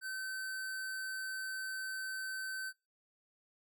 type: tone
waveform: square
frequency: 1536 Hz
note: G6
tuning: 36 cents flat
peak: -39 dBFS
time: 0.01-2.73 s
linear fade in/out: 50 ms
effects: noise-tail reverb RT60 0.3 s tail -25 dB re dry